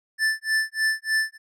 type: tone with tremolo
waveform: square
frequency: 1760 Hz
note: A6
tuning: in tune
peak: -19 dBFS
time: 0.18-1.38 s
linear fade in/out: 50 ms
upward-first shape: sine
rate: 3.3 Hz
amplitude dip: 100%
effects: low-pass 10000 Hz 12 dB/octave